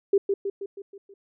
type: tone with echo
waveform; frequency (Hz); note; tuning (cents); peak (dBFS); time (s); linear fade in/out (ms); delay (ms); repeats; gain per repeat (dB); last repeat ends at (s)
sine; 396.4; G4; +19; -15; 0.13-0.18; 5; 160; 6; -5; 1.14
effects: none